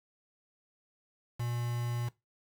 triangle tone with quantisation, 119.6 Hz, A#2, 45 cents sharp, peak -30 dBFS, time 1.39-2.09 s, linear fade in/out 10 ms, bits 7, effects noise-tail reverb RT60 0.2 s tail -19 dB re dry

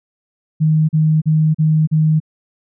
sine tone bursts, 156.1 Hz, D#3, 6 cents sharp, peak -10 dBFS, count 5, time 0.6-2.202 s, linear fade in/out 20 ms, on 290 ms, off 38 ms, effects none

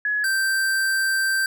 sine / square tone pair in turn, 1689 / 1564.5 Hz, G#6 / G6, +29 / -4 cents, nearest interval minor second, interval 133 cents, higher first, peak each -20 dBFS, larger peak neither, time 0.05-0.24 / 0.24-1.46 s, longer second, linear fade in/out 2 ms, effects none

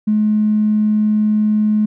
triangle tone with tanh clipping, 212.8 Hz, G#3, 42 cents sharp, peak -11 dBFS, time 0.07-1.86 s, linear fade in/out 10 ms, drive 2 dB, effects none

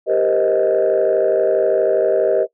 sine chord, C minor seventh, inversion second, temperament just, 392.4 / 470.9 / 523.3 / 627.9 Hz, G4 / Bb4 / C5 / Eb5, +2 / +18 / 0 / +16 cents, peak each -18 / -18 / -19 / -16 dBFS, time 0.06-2.47 s, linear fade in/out 50 ms, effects noise-tail reverb RT60 0.1 s tail -19 dB re dry + tanh soft clip ceiling -7 dBFS

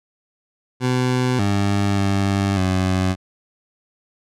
20% pulse tone with pitch steps, 126.4 / 100.3 / 98.7 / 93.3 Hz, B2 / G2 / G2 / F#2, +41 / +40 / +12 / +15 cents, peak -12 dBFS, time 0.8-3.16 s, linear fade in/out 50 ms, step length 590 ms, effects low-pass 8000 Hz 12 dB/octave

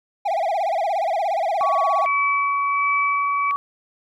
triangle tone with vibrato, 728 Hz, F#5, 28 cents flat, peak -17 dBFS, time 0.25-2.06 s, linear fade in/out 10 ms, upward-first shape sine, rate 17 Hz, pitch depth 220 cents each way
sine tone with pitch glide, 1125 to 1132.8 Hz, C#6 to C#6, +25 to +37 cents, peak -19 dBFS, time 1.61-3.56 s, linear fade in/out 0 ms, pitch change +12 cents, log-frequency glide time 2.7-2.83 s
sine tone with tremolo, 2300 Hz, D7, 37 cents flat, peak -20 dBFS, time 2.06-3.51 s, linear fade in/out 0 ms, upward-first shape sine, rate 1.4 Hz, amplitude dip 60%
effects none

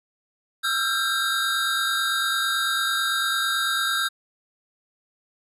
square tone cluster, 1322 / 1371 / 1587 / 3747 Hz, E6 / F6 / G6 / A#7, +5 / -32 / +21 / +8 cents, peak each -32 / -30 / -26 / -27 dBFS, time 0.63-4.09 s, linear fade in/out 20 ms, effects resampled to 32000 Hz

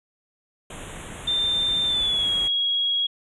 pink band-stop noise, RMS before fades -37 dBFS, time 0.7-2.48 s, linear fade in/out 5 ms, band 3700 to 6500 Hz, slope 96 dB/octave
sine tone with pitch glide, 3587 to 3308 Hz, A7 to G#7, +33 to -8 cents, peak -20 dBFS, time 1.27-3.07 s, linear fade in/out 10 ms, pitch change -141 cents, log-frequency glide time 1.85-2.29 s
effects resampled to 24000 Hz

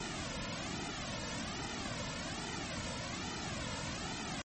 pink noise with flanger, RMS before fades -40 dBFS, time 0-4.42 s, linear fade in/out 5 ms, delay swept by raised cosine 1.8 to 2.61 ms, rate 1.2 Hz, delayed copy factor -0.85, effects MP3 32 kbps

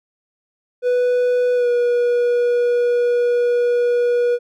triangle tone with pitch glide, 493.9 to 483.2 Hz, B4 to B4, 0 to -38 cents, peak -12 dBFS, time 0.82-4.39 s, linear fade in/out 50 ms, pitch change -38 cents, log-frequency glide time 1.55-1.68 s, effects none

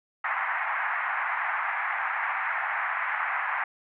white band-pass noise, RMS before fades -29 dBFS, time 0.24-3.64 s, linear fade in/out 5 ms, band 760 to 2100 Hz, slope 48 dB/octave, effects none

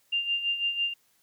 sine tone with tremolo, 2794 Hz, F7, in tune, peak -23 dBFS, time 0.12-0.94 s, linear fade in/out 10 ms, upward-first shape sine, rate 6 Hz, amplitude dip 65%, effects white hiss -67 dBFS RMS until 1.22 s

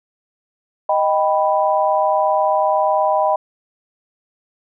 sine chord, Eb augmented, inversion none, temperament equal, 622.3 / 784 / 987.8 Hz, Eb5 / G5 / B5, 0 / 0 / 0 cents, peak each -17 / -18 / -19 dBFS, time 0.89-3.36 s, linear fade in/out 5 ms, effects none

